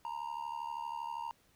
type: tone with amplitude modulation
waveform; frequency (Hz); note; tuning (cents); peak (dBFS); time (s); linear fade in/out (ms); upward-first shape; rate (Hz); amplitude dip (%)
triangle; 932.3; A#5; 0; -32; 0.05-1.31; 0; sine; 72.6; 85
effects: pink hiss -69 dBFS RMS until 1.55 s